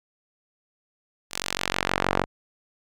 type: tone with band-pass filter sweep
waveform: sawtooth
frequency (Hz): 46.35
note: F#1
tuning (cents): +4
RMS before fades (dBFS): -27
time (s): 1.3-2.26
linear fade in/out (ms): 50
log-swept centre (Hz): 6800 to 830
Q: 0.71
effects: none